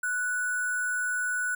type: tone with sample-and-hold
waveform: sine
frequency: 1480 Hz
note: F#6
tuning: in tune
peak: -26 dBFS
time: 0.03-1.55 s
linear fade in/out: 5 ms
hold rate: 8820 Hz
effects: none